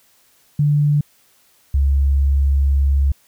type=tone pair in turn; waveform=sine; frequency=146.83 / 69.29 Hz; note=D3 / C#2; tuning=0 / 0 cents; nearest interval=octave + minor second; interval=1300 cents; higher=first; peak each=-12 dBFS; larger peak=neither; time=0.59-1.01 / 1.74-3.12 s; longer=second; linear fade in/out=5 ms; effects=white hiss -56 dBFS RMS until 3.27 s